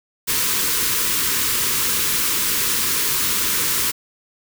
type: band-stop noise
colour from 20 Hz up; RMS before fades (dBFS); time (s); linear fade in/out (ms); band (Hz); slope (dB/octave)
white; -20; 0.27-3.92; 20; 520 to 920; 96
effects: none